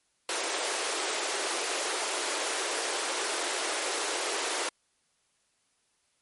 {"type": "high-pass noise", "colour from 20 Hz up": "pink", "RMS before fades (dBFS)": -31, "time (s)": [0.29, 4.69], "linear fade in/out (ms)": 2, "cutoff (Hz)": 340, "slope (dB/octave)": 48, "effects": ["white hiss -72 dBFS RMS until 6.21 s", "MP3 48 kbps"]}